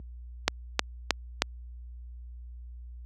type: click train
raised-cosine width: 0.2 ms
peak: -3 dBFS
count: 4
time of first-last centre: 0.48-1.42 s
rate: 3.19 Hz
effects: added 60 Hz sine -20 dBFS peak until 3.05 s + high-pass 200 Hz 12 dB/octave